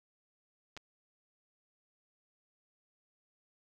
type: clicks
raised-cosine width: 0.2 ms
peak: -29 dBFS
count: 2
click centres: 0.767 / 0.774 s
effects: none